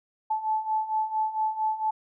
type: beating tone pair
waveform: sine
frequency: 867 / 871.4 Hz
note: A5 / A5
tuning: -26 / -17 cents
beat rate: 4.4 Hz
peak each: -30 / -26 dBFS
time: 0.3-1.91 s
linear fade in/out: 10 ms
effects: none